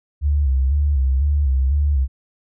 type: tone with vibrato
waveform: sine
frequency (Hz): 69.3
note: C#2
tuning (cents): 0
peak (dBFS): -14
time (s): 0.21-2.08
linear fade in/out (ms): 50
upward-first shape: square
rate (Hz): 2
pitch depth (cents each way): 82
effects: none